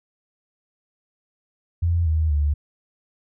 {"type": "tone with pitch steps", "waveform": "sine", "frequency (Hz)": [85.2, 79.04, 73.32], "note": ["F2", "D#2", "D2"], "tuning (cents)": [-42, 28, -2], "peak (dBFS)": -17, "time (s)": [1.82, 2.54], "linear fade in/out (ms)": 10, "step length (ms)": 240, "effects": []}